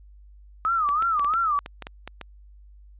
sine tone with vibrato, 1255 Hz, D#6, 15 cents sharp, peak -20 dBFS, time 0.65-1.59 s, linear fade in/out 0 ms, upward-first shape sine, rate 3 Hz, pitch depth 160 cents each way
clicks, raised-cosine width 0.3 ms, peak -19 dBFS, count 10, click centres 0.89 / 1.024 / 1.195 / 1.246 / 1.338 / 1.661 / 1.823 / 1.869 / 2.076 / 2.213 s
effects added 50 Hz sine -46 dBFS peak until 2.99 s + resampled to 8000 Hz

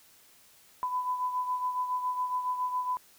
sine beating tone pair, 1000 / 1007.2 Hz, B5 / B5, +21 / +34 cents, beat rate 7.2 Hz, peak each -29 / -37 dBFS, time 0.83-2.97 s, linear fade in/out 0 ms, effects white hiss -59 dBFS RMS until 3.18 s

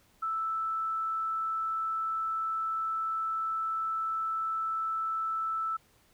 sine tone, 1318.5 Hz, E6, in tune, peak -29 dBFS, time 0.22-5.77 s, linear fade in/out 10 ms, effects pink hiss -65 dBFS RMS until 6.13 s

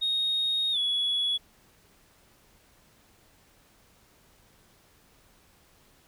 sine tone with pitch glide, 3729 to 3380 Hz, A#7 to G#7, 0 to +30 cents, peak -23 dBFS, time 0.01-1.38 s, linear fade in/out 20 ms, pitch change -170 cents, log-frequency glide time 0.72-0.78 s, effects tanh soft clip ceiling -21 dBFS + pink hiss -61 dBFS RMS until 6.07 s

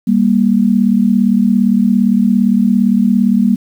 sine tone pair together, 198.2 / 235.7 Hz, G3 / A#3, +19 / +19 cents, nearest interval minor third, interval 300 cents, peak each -11 dBFS, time 0.07-3.56 s, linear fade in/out 10 ms, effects 7-bit

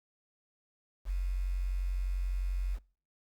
sine tone with quantisation, 45.77 Hz, F#1, 18 cents flat, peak -29 dBFS, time 1.05-2.79 s, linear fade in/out 50 ms, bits 9, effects noise-tail reverb RT60 0.4 s tail -24 dB re dry + Opus 48 kbps

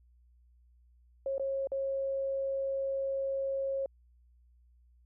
sine tone with dropouts, 543 Hz, C#5, 36 cents flat, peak -30 dBFS, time 1.26-3.86 s, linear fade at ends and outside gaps 2 ms, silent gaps 1.381-1.396 / 1.672-1.718 s, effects added 60 Hz sine -60 dBFS peak until 5.05 s

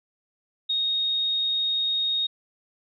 sine tone, 3729 Hz, A#7, in tune, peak -22 dBFS, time 0.69-2.27 s, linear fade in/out 10 ms, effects none

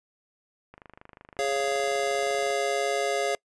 click train, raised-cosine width 0.5 ms, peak -31 dBFS, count 46, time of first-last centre 0.74-2.505 s, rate 25.5 Hz
square chord, Db major, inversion second, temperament just, 415.8 / 554.4 / 693 Hz, Ab4 / Db5 / F5, +2 / 0 / -14 cents, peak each -30 dBFS, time 1.39-3.35 s, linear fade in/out 0 ms
effects noise-tail reverb RT60 0.1 s tail -26 dB re dry + resampled to 22050 Hz

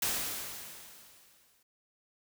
white noise with exponential decay, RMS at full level -30 dBFS, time 0.02-1.63 s, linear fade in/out 5 ms, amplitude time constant 350 ms, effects none

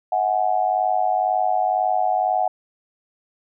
sine tone with amplitude modulation, 740 Hz, F#5, in tune, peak -13 dBFS, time 0.12-2.48 s, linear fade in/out 5 ms, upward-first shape sine, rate 102 Hz, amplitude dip 95%, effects none

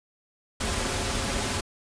pink noise with comb filter, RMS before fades -28 dBFS, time 0.6-1.61 s, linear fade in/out 10 ms, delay 6.4 ms, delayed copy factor -0.5, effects resampled to 22050 Hz

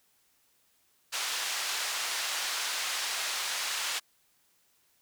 white band-pass noise, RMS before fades -33 dBFS, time 1.12-4 s, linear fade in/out 20 ms, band 840 to 5900 Hz, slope 12 dB/octave, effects white hiss -69 dBFS RMS until 5.01 s

